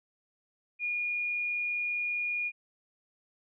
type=tone; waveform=sine; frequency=2435 Hz; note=D#7; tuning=38 cents flat; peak=-29 dBFS; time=0.79-2.52 s; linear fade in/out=50 ms; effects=none